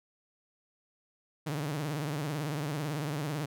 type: tone with vibrato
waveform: sawtooth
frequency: 148.3 Hz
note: D3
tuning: 17 cents sharp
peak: -28 dBFS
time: 1.46-3.46 s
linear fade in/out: 10 ms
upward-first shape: triangle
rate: 18 Hz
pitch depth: 160 cents each way
effects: none